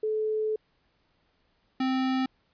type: tone pair in turn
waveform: sine / square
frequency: 432.6 / 260.9 Hz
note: A4 / C4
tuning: -29 / -5 cents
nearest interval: major sixth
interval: 876 cents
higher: first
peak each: -25 dBFS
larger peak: neither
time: 0.03-0.56 / 1.8-2.26 s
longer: first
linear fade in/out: 5 ms
effects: pink hiss -70 dBFS RMS until 2.53 s + resampled to 11025 Hz